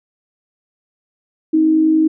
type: tone pair together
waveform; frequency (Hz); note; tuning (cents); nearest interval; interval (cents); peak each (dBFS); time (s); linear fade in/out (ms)
sine; 265.6 / 315.9; C4 / D#4; +26 / +26; minor third; 300; -22 / -10; 1.53-2.08; 10
effects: none